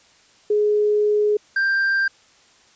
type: tone pair in turn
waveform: sine / triangle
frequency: 419 / 1581.9 Hz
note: G#4 / G6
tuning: +15 / +15 cents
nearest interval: octave + major seventh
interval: 2300 cents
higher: second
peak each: -15 dBFS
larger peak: neither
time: 0.5-1.37 / 1.56-2.08 s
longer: first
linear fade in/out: 5 ms
effects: white hiss -54 dBFS RMS until 2.75 s + resampled to 16000 Hz